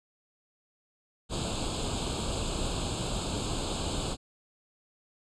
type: noise with comb filter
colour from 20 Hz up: pink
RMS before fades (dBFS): -32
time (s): 1.29-4.17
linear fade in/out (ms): 50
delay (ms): 0.26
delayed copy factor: +0.95
effects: resampled to 22050 Hz